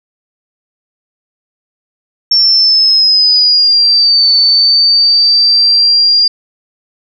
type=linear two-way sweep; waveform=sine; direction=down then up; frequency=5450 to 4507 to 4802 Hz; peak=-5 dBFS; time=2.31-6.28 s; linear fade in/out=5 ms; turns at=4.32 s; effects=none

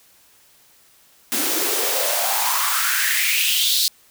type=noise with high-pass filter sweep; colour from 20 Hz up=white; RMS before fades=-20 dBFS; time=1.32-3.88 s; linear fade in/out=0 ms; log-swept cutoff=250 to 4400 Hz; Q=4.8; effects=white hiss -54 dBFS RMS until 4.1 s

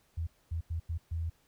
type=tone bursts at uneven times; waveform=sine; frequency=82.4 Hz; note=E2; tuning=in tune; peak=-31 dBFS; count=5; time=0.17-0.27 / 0.51-0.61 / 0.7-0.8 / 0.89-0.98 / 1.11-1.3 s; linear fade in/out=10 ms; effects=pink hiss -69 dBFS RMS until 1.47 s

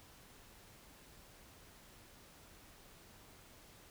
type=silence; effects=pink hiss -60 dBFS RMS until 3.9 s

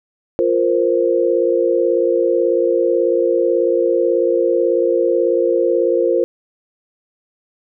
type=chord; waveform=sine; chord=F suspended fourth; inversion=none; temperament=just; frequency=349.2 / 465.6 / 523.8 Hz; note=F4 / Bb4 / C5; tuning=0 / -2 / +2 cents; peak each=-17 dBFS; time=0.39-6.24 s; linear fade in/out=0 ms; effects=none

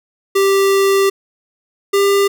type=tone pair in turn; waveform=square; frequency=392 / 398.6 Hz; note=G4 / G4; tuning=0 / +29 cents; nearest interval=unison; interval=29 cents; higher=second; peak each=-11 / -11 dBFS; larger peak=neither; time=0.35-1.1 / 1.93-2.28 s; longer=first; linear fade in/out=10 ms; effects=none

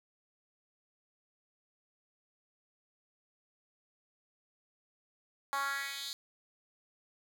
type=tone with high-pass filter sweep; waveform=10% pulse; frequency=277.2 Hz; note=C#4; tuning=in tune; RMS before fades=-37 dBFS; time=5.53-6.13 s; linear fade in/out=0 ms; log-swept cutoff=940 to 4300 Hz; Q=2.7; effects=none

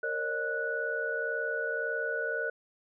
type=tone cluster; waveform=sine; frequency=462.4 / 544 / 606 / 1475 Hz; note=A#4 / C#5 / D#5 / F#6; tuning=-14 / -33 / -46 / -6 cents; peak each=-35 / -39 / -38 / -32 dBFS; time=0.03-2.5 s; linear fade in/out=5 ms; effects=none

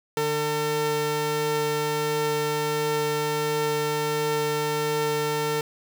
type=tone pair together; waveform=sawtooth; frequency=150.48 / 450 Hz; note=D3 / A4; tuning=+42 / +39 cents; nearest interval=octave + perfect fifth; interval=1897 cents; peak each=-27 / -20 dBFS; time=0.17-5.61 s; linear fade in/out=2 ms; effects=none

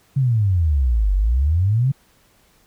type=exponential two-way sweep; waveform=sine; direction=down then up; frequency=140.9 to 46.25 to 140.9 Hz; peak=-14 dBFS; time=0.16-1.92 s; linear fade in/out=10 ms; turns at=1.14 s; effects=pink hiss -57 dBFS RMS until 2.66 s

